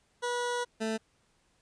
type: tone pair in turn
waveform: 20% pulse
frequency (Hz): 485.9 / 221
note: B4 / A3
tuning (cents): -28 / +8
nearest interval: octave + major second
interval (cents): 1364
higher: first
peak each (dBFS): -25 / -25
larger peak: neither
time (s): 0.22-0.65 / 0.8-0.98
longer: first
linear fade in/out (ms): 20
effects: pink hiss -70 dBFS RMS until 1.61 s + resampled to 22050 Hz